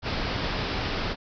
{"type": "low-pass noise", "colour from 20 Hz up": "pink", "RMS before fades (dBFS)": -29, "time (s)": [0.02, 1.16], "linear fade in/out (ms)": 50, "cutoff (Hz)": 5300, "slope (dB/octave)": 96, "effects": []}